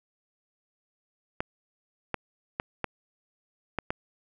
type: clicks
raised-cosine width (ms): 0.5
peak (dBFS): -13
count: 6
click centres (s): 1.405 / 2.143 / 2.599 / 2.843 / 3.787 / 3.905
effects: none